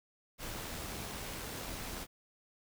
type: noise with amplitude modulation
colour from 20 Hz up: pink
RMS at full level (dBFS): -41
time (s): 0.38-2.07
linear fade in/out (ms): 50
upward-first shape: sine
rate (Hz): 83.9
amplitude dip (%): 25
effects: none